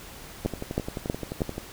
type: two click trains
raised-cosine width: 2 ms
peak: -11 / -18 dBFS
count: 4 / 14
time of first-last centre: 0.46-1.418 / 0.45-1.58 s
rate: 3.13 / 11.5 Hz
effects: pink hiss -44 dBFS RMS until 1.72 s